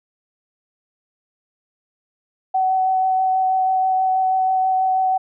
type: tone with vibrato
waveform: sine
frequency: 754 Hz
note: F#5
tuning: 32 cents sharp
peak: -15 dBFS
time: 2.54-5.18 s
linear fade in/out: 10 ms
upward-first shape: triangle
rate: 6.2 Hz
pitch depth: 13 cents each way
effects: none